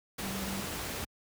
sine tone in noise, 193.9 Hz, G3, 19 cents flat, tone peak -37 dBFS, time 0.22-0.62 s, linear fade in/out 10 ms, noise pink, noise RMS -37 dBFS, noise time 0.18-1.05 s, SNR -3 dB, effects high-pass 60 Hz 12 dB/octave

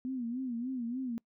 sine tone with vibrato, 246.9 Hz, B3, in tune, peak -33 dBFS, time 0.05-1.18 s, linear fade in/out 0 ms, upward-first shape sine, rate 3.4 Hz, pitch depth 120 cents each way, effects noise-tail reverb RT60 0.1 s tail -26 dB re dry

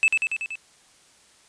triangle tone with echo, 2620 Hz, E7, 11 cents flat, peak -13 dBFS, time 0.03-0.08 s, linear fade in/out 0 ms, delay 95 ms, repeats 5, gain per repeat -3 dB, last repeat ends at 0.555 s, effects white hiss -56 dBFS RMS until 1.48 s + resampled to 22050 Hz

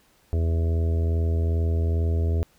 harmonic tone, 82.41 Hz, E2, in tune, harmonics 1 / 2 / 3 / 4 / 5 / 6 / 7 / 8, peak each -20 / -37 / -37 / -39 / -35 / -42 / -46 / -42 dBFS, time 0.33-2.43 s, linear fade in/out 0 ms, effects pink hiss -61 dBFS RMS until 2.58 s

